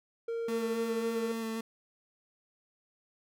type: tone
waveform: triangle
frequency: 461.7 Hz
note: A#4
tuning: 17 cents flat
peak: -30 dBFS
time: 0.28-1.32 s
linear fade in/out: 5 ms
type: tone with vibrato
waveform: 30% pulse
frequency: 225.1 Hz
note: A3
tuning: 40 cents sharp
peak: -31 dBFS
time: 0.48-1.61 s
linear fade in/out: 5 ms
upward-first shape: square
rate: 3.7 Hz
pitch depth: 12 cents each way
effects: none